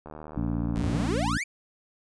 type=click train; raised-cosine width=1 ms; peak=-27 dBFS; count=79; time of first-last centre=0.06-1.076 s; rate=76.8 Hz
type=harmonic tone; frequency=57.6 Hz; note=A#1; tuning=20 cents flat; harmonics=1 / 2 / 3 / 4 / 5; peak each=-32 / -32 / -32 / -32 / -32 dBFS; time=0.36-1.38 s; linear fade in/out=5 ms
type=exponential sweep; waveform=45% pulse; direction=up; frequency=45.14 to 2450 Hz; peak=-28 dBFS; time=0.75-1.44 s; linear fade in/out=10 ms
effects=resampled to 22050 Hz